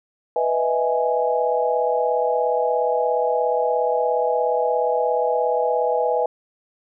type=chord; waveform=sine; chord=E major seventh; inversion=second; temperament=equal; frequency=493.9 / 622.3 / 659.3 / 830.6 Hz; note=B4 / D#5 / E5 / G#5; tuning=0 / 0 / 0 / 0 cents; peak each=-21 / -25 / -25 / -23 dBFS; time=0.36-6.26 s; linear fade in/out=2 ms; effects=none